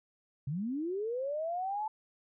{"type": "linear sweep", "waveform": "sine", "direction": "up", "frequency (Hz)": [127.6, 880], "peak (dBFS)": -32, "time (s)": [0.47, 1.88], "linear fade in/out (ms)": 5, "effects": []}